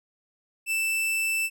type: tone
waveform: 45% pulse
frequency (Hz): 2651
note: E7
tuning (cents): +9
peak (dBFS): -24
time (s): 0.66-1.5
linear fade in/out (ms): 50
effects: none